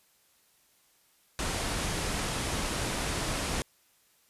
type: low-pass noise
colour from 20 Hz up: pink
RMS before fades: -32 dBFS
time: 1.39-3.62 s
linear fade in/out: 0 ms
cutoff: 11000 Hz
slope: 48 dB/octave
effects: white hiss -66 dBFS RMS until 4.29 s + resampled to 32000 Hz

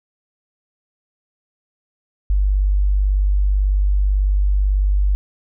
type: tone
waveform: sine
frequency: 49.08 Hz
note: G1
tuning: 3 cents sharp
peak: -13 dBFS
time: 2.3-5.15 s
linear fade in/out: 0 ms
effects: none

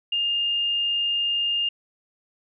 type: tone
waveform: sine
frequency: 2819 Hz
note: F7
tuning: 16 cents sharp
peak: -21 dBFS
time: 0.12-1.69 s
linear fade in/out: 5 ms
effects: none

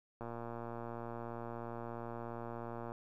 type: click train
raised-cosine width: 1 ms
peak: -30 dBFS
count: 318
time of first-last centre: 0.21-2.919 s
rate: 117 Hz
effects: 12-bit

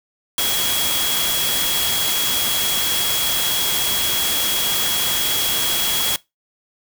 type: tone in noise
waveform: sine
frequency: 3322 Hz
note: G#7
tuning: in tune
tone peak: -22 dBFS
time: 0.38-6.16 s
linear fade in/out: 2 ms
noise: white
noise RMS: -21 dBFS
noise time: 0.38-6.16 s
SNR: -4 dB
effects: noise-tail reverb RT60 0.2 s tail -21 dB re dry

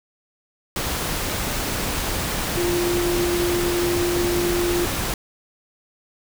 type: tone in noise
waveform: sine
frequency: 349.2 Hz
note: F4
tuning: in tune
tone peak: -20 dBFS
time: 2.57-4.85 s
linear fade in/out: 2 ms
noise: pink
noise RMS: -25 dBFS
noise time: 0.76-5.14 s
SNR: +2 dB
effects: none

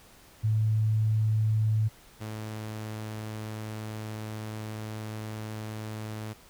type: tone pair in turn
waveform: sine / sawtooth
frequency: 109 / 108.38 Hz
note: A2 / A2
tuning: -16 / -26 cents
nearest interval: unison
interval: 10 cents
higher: first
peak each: -22 / -31 dBFS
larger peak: first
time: 0.43-1.89 / 2.2-6.34 s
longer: second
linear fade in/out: 20 ms
effects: pink hiss -55 dBFS RMS until 6.49 s

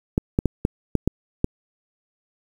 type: clicks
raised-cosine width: 3 ms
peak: -5 dBFS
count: 7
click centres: 0.179 / 0.389 / 0.457 / 0.651 / 0.953 / 1.076 / 1.444 s
effects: 7-bit

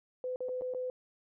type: tone with dropouts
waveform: sine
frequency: 506 Hz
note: B4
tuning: 42 cents sharp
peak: -33 dBFS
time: 0.24-0.9 s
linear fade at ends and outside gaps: 1 ms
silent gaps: 0.36-0.405 / 0.486-0.491 / 0.611-0.619 / 0.738-0.747 s
effects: none

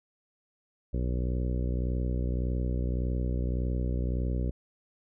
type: harmonic tone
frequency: 61.74 Hz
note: B1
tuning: in tune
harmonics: 1 / 2 / 3 / 4 / 5 / 6 / 7 / 8 / 9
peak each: -28 / -34 / -38 / -40 / -42 / -44 / -45 / -46 / -47 dBFS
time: 0.93-4.51 s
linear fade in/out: 10 ms
effects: none

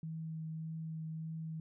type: tone with vibrato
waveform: sine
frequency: 160 Hz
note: D#3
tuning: 49 cents sharp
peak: -39 dBFS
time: 0.03-1.6 s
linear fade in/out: 2 ms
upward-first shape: triangle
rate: 1.7 Hz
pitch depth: 13 cents each way
effects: none

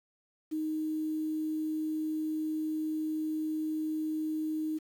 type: tone with quantisation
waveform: sine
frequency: 311.1 Hz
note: D#4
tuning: in tune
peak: -30 dBFS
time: 0.51-4.79 s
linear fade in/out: 20 ms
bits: 9
effects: none

